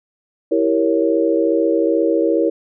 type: chord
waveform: sine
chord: E diminished seventh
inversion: none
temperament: equal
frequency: 329.6 / 392 / 466.2 / 554.4 Hz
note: E4 / G4 / Bb4 / Db5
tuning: 0 / 0 / 0 / 0 cents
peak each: -17 / -22 / -18 / -20 dBFS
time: 0.51-2.5 s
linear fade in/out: 10 ms
effects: none